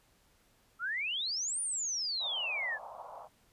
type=exponential two-way sweep; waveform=sine; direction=up then down; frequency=1307 to 9540 to 1658 Hz; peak=-32 dBFS; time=0.79-2.79 s; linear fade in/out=50 ms; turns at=1.61 s
type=band-pass noise; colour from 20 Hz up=pink; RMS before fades=-47 dBFS; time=2.19-3.29 s; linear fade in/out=50 ms; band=590 to 1100 Hz; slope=48 dB/octave
effects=pink hiss -68 dBFS RMS until 3.52 s + resampled to 32000 Hz